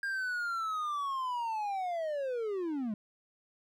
triangle linear sweep, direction down, 1615 to 201.1 Hz, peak -30 dBFS, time 0.03-2.94 s, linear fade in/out 2 ms, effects none

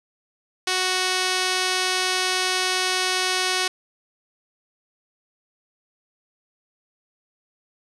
5% pulse tone with low-pass filter, 370.2 Hz, F#4, 1 cent sharp, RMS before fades -23 dBFS, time 0.67-3.68 s, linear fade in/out 5 ms, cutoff 7500 Hz, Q 4.6, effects none

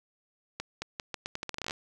accelerating click train, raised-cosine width 0.2 ms, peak -17 dBFS, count 16, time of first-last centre 0.6-1.709 s, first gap 220 ms, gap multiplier 0.81, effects none

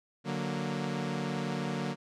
sawtooth chord, D augmented, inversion none, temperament equal, 146.83 / 185 / 233.1 Hz, D3 / F#3 / A#3, 0 / 0 / 0 cents, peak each -32 dBFS, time 0.24-1.96 s, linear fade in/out 50 ms, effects low-pass 6000 Hz 12 dB/octave

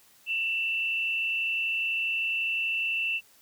sine tone pair together, 2682 / 2907 Hz, E7 / F#7, +29 / -31 cents, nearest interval minor second, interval 140 cents, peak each -26 / -37 dBFS, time 0.26-3.21 s, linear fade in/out 50 ms, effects white hiss -59 dBFS RMS until 3.41 s

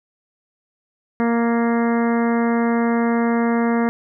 harmonic tone with a mistuned harmonic, 233.1 Hz, A#3, in tune, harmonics 1 / 2 / 3 / 4 / 5 / 6 / 7 / 8 / 9, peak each -17 / -23 / -27 / -29 / -31 / -33 / -34 / -35 / -36 dBFS, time 1.2-3.89 s, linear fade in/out 0 ms, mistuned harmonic 7, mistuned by +25 cents, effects none

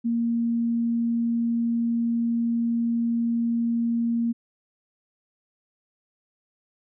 sine tone, 233.1 Hz, A#3, in tune, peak -21 dBFS, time 0.04-4.33 s, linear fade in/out 20 ms, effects none

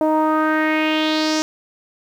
sawtooth tone with low-pass filter sweep, 311.1 Hz, D#4, in tune, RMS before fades -18 dBFS, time 0.01-1.42 s, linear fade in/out 0 ms, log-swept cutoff 740 to 6100 Hz, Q 3.5, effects 8-bit

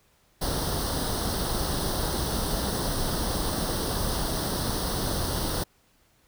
pink noise with comb filter, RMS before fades -28 dBFS, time 0.41-5.64 s, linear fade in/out 10 ms, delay 0.21 ms, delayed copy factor +0.8, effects pink hiss -64 dBFS RMS until 6.27 s

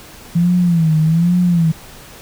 sine tone with vibrato, 167.1 Hz, E3, 24 cents sharp, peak -10 dBFS, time 0.35-1.72 s, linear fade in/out 10 ms, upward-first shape sine, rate 1.2 Hz, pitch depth 120 cents each way, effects pink hiss -38 dBFS RMS until 2.21 s

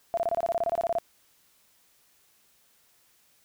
sine tone bursts, 678 Hz, E5, 49 cents sharp, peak -23 dBFS, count 15, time 0.14-0.985 s, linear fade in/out 0 ms, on 33 ms, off 25 ms, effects white hiss -64 dBFS RMS until 3.44 s

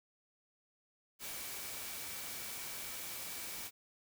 sine tone in noise, 2297 Hz, D7, 39 cents flat, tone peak -55 dBFS, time 1.19-3.71 s, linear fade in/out 50 ms, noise white, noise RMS -44 dBFS, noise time 1.19-3.71 s, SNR -14 dB, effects none

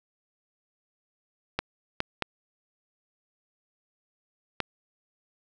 clicks, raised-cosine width 0.3 ms, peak -10 dBFS, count 4, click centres 1.59 / 2.004 / 2.223 / 4.603 s, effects none

